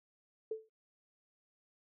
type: tone with exponential decay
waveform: sine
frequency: 440 Hz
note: A4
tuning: in tune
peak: -31 dBFS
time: 0.51-0.69 s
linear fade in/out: 5 ms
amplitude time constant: 37 ms
effects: noise-tail reverb RT60 0.1 s tail -20 dB re dry